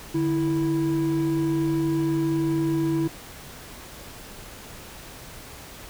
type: tone pair together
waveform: triangle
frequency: 147.59 / 328.1 Hz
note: D3 / E4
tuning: +9 / -8 cents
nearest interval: octave + major second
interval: 1383 cents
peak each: -25 / -20 dBFS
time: 0.14-3.08 s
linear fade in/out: 10 ms
effects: pink hiss -42 dBFS RMS until 5.89 s